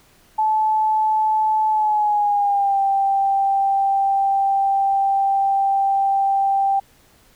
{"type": "tone with pitch glide", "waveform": "sine", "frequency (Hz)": [867, 785.9], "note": ["A5", "G5"], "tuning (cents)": [-26, 4], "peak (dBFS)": -15, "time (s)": [0.38, 6.8], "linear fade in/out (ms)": 10, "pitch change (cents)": -170, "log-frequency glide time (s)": [1.69, 2.8], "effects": ["pink hiss -54 dBFS RMS until 7.35 s"]}